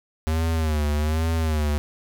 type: tone with vibrato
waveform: square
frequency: 77.78 Hz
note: D#2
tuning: in tune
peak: -21 dBFS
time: 0.27-1.78 s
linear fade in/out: 0 ms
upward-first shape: sine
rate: 1.2 Hz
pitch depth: 90 cents each way
effects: none